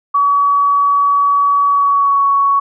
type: tone with pitch glide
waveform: sine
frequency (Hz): 1135 to 1116.1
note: C#6 to C#6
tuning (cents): +41 to +11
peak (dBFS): -9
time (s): 0.14-2.6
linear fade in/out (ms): 10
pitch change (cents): -30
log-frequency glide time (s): 1.68-2.24
effects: none